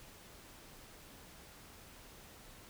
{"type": "silence", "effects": ["pink hiss -56 dBFS RMS until 2.69 s"]}